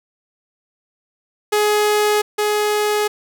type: tone pair in turn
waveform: sawtooth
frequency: 419.8 / 419.8 Hz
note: G#4 / G#4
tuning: +19 / +19 cents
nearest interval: unison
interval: 0 cents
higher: neither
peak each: -10 / -12 dBFS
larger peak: first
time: 1.52-2.22 / 2.38-3.08 s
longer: neither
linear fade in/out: 10 ms
effects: none